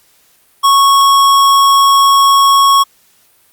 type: tone with hard clipping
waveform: sine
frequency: 1104 Hz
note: C#6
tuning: 7 cents flat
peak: -7 dBFS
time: 0.63-2.84 s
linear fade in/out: 20 ms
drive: 18 dB
effects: white hiss -51 dBFS RMS until 3.52 s + Opus 48 kbps